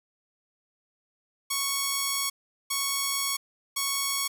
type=tone bursts at uneven times; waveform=5% pulse; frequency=1108.7 Hz; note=C#6; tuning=in tune; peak=-14 dBFS; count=3; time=1.5-2.3 / 2.7-3.37 / 3.76-4.28 s; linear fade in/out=10 ms; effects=none